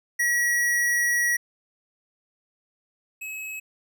square tone pair in turn, 1919 / 2568 Hz, A#6 / E7, +50 / -46 cents, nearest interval perfect fourth, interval 504 cents, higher second, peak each -21 / -33 dBFS, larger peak first, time 0.19-1.37 / 3.21-3.6 s, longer first, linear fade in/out 10 ms, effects none

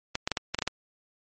clicks, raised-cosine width 0.2 ms, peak -10 dBFS, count 8, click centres 0.154 / 0.275 / 0.317 / 0.372 / 0.546 / 0.588 / 0.622 / 0.676 s, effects MP3 32 kbps

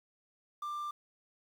triangle tone with quantisation, 1187 Hz, D6, 18 cents sharp, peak -34 dBFS, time 0.62-0.91 s, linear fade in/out 5 ms, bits 10, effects none

